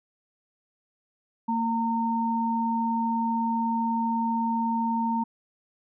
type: tone pair together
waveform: sine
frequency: 229 / 916 Hz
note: A#3 / A#5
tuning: -31 / -31 cents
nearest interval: 2 octaves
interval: 2400 cents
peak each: -26 / -26 dBFS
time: 1.48-5.24 s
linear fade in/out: 10 ms
effects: none